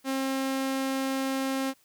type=tone; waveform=sawtooth; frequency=267.4 Hz; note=C4; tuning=38 cents sharp; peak=-23 dBFS; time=0.04-1.74 s; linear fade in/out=50 ms; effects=white hiss -64 dBFS RMS until 1.84 s